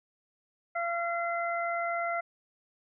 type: harmonic tone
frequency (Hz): 684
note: F5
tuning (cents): -36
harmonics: 1 / 2 / 3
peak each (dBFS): -31 / -34 / -36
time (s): 0.75-2.21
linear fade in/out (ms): 10
effects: none